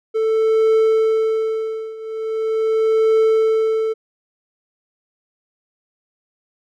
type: tone with tremolo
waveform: triangle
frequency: 442 Hz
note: A4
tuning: 8 cents sharp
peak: -9 dBFS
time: 0.14-3.94 s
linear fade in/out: 20 ms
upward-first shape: triangle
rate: 0.41 Hz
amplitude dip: 90%
effects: none